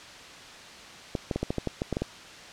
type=clicks; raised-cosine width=2 ms; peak=-14 dBFS; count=11; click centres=1.152 / 1.312 / 1.36 / 1.43 / 1.505 / 1.583 / 1.673 / 1.819 / 1.927 / 1.969 / 2.02 s; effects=white hiss -45 dBFS RMS until 2.52 s + low-pass 5000 Hz 12 dB/octave